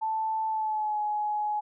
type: tone with pitch glide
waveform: sine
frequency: 880 to 841.2 Hz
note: A5 to G#5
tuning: 0 to +22 cents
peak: -26 dBFS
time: 0.01-1.61 s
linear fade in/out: 20 ms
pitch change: -78 cents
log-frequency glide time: 0.48-1 s
effects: none